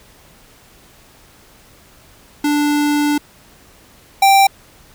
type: tone pair in turn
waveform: square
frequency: 293.7 / 784.1 Hz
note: D4 / G5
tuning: 0 / 0 cents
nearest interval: octave + perfect fourth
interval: 1700 cents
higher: second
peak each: -14 / -8 dBFS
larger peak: second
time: 2.44-3.18 / 4.22-4.47 s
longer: first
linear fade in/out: 5 ms
effects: pink hiss -47 dBFS RMS until 4.94 s